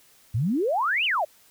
sine exponential two-way sweep, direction up then down, 99.1 to 3107 to 566 Hz, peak -21 dBFS, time 0.34-1.25 s, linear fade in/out 10 ms, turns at 1.05 s, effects white hiss -57 dBFS RMS until 1.5 s

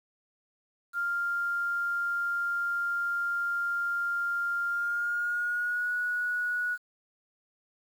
sine tone with pitch glide, 1396.9 to 1462.1 Hz, F6 to F#6, 0 to -21 cents, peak -27 dBFS, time 0.93-6.78 s, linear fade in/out 50 ms, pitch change +79 cents, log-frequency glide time 4.69-5.91 s, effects 9-bit

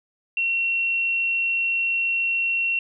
sine tone, 2727 Hz, F7, 42 cents flat, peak -20 dBFS, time 0.37-2.79 s, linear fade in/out 2 ms, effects none

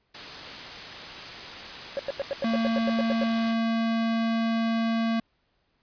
white noise, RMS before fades -38 dBFS, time 0.14-3.54 s, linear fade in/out 10 ms
triangle tone bursts, 554.4 Hz, C#5, in tune, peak -23 dBFS, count 12, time 1.97-3.235 s, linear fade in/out 0 ms, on 22 ms, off 91 ms
square tone, 227.3 Hz, A#3, 43 cents flat, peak -24 dBFS, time 2.44-5.2 s, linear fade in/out 5 ms
effects pink hiss -71 dBFS RMS until 5.82 s + resampled to 11025 Hz

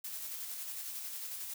blue noise with tremolo, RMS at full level -41 dBFS, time 0.04-1.54 s, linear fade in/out 5 ms, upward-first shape square, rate 11 Hz, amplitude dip 25%, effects none

